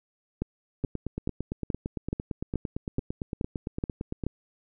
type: two click trains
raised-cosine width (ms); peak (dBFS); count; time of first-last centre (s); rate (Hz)
3; -15 / -18; 10 / 31; 0.42-4.266 / 0.84-4.238; 2.34 / 8.83
effects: none